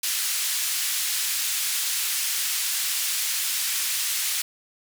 white band-pass noise, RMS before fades -26 dBFS, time 0.03-4.42 s, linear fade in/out 5 ms, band 2000 to 13000 Hz, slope 12 dB/octave, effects none

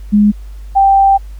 sine tone pair in turn, 207.7 / 784.2 Hz, G#3 / G5, 0 / 0 cents, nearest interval octave + major seventh, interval 2300 cents, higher second, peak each -5 dBFS, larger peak neither, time 0.12-0.32 / 0.75-1.18 s, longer second, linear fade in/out 20 ms, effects added 50 Hz sine -26 dBFS peak until 1.39 s + pink hiss -49 dBFS RMS until 1.39 s

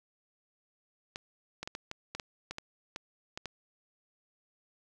clicks, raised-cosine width 0.2 ms, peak -21 dBFS, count 12, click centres 1.159 / 1.63 / 1.675 / 1.751 / 1.914 / 2.15 / 2.198 / 2.51 / 2.584 / 2.961 / 3.375 / 3.457 s, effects none

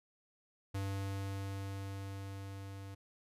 square tone with level ramp, 98 Hz, G2, in tune, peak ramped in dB -36 to -46 dBFS, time 0.74-2.95 s, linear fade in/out 10 ms, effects resampled to 32000 Hz

